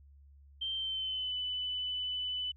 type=tone with pitch glide; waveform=sine; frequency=3136 to 2996 Hz; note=G7 to F#7; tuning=0 to +21 cents; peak=-33 dBFS; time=0.61-2.52 s; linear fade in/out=10 ms; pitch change=-79 cents; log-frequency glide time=0.74-1.36 s; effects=added 70 Hz sine -55 dBFS peak until 2.56 s